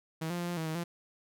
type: tone with pitch steps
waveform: sawtooth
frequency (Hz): 160.6 / 174.9 / 173.8 / 174.9 / 160.8 / 158.4 / 171.8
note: E3 / F3 / F3 / F3 / E3 / D#3 / F3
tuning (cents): -45 / +3 / -8 / +3 / -43 / +31 / -28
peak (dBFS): -29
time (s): 0.21-0.84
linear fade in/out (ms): 10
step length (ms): 90
effects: none